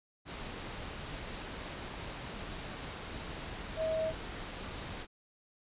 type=tone in noise; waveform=sine; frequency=639 Hz; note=D#5; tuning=46 cents sharp; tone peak=-30 dBFS; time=3.76-4.13 s; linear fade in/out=50 ms; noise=pink; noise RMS=-42 dBFS; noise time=0.25-5.07 s; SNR=+9 dB; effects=resampled to 8000 Hz